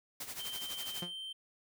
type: noise with tremolo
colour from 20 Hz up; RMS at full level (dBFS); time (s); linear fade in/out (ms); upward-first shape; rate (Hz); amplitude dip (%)
white; -41; 0.2-1.02; 5; sine; 12; 70
type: tone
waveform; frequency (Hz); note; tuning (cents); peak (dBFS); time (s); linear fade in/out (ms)
triangle; 3122; G7; -8; -39; 0.39-1.33; 10
type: tone with exponential decay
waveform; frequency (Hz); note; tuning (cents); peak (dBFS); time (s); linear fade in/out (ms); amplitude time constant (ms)
sawtooth; 176; F3; +14; -32; 1.02-1.14; 5; 26
effects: none